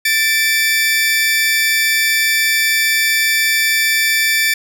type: tone pair together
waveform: sawtooth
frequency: 1772 / 2321 Hz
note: A6 / D7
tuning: +12 / -21 cents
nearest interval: perfect fourth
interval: 467 cents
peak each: -12 dBFS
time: 0.05-4.54 s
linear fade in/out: 5 ms
effects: none